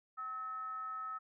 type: tone with frequency modulation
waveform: sine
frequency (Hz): 1288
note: E6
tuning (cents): -41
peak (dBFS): -39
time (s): 0.17-1.19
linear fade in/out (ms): 20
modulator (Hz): 522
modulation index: 0.25
effects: none